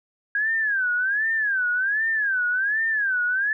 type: tone with vibrato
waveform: sine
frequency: 1620 Hz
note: G#6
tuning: 43 cents flat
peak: -20 dBFS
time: 0.35-3.53 s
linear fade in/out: 2 ms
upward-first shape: sine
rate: 1.3 Hz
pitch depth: 190 cents each way
effects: none